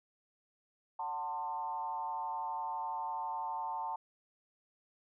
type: tone with frequency modulation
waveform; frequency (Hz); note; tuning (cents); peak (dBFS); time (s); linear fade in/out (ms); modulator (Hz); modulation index
sine; 894; A5; +27; -35; 0.99-3.96; 5; 155; 0.82
effects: none